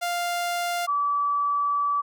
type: tone pair in turn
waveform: sawtooth / sine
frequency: 698.5 / 1152 Hz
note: F5 / D6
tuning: 0 / -34 cents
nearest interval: major sixth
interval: 866 cents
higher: second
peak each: -21 dBFS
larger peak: neither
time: 0.01-0.87 / 0.87-2.02 s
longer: second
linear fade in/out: 20 ms
effects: none